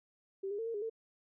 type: tone with pitch steps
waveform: sine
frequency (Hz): 388.7 / 407.7 / 452.1 / 459.6 / 410.8 / 449.7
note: G4 / G#4 / A4 / A#4 / G#4 / A4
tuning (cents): -15 / -32 / +47 / -25 / -19 / +38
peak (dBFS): -35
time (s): 0.43-0.898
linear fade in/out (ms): 10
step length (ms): 78
effects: none